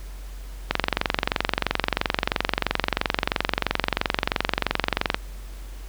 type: click train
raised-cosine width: 0.3 ms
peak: -3 dBFS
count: 103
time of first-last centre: 0.71-5.145 s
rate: 23 Hz
effects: added 46 Hz sine -34 dBFS peak until 5.88 s + pink hiss -48 dBFS RMS until 5.88 s